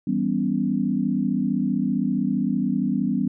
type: chord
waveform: sine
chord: C# half-diminished seventh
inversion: first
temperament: equal with one note detuned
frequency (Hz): 164.81 / 196 / 246.9 / 282.2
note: E3 / G3 / B3 / C#4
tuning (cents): 0 / 0 / 0 / +31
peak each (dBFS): -30 / -24 / -24 / -27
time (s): 0.07-3.28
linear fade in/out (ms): 5
effects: none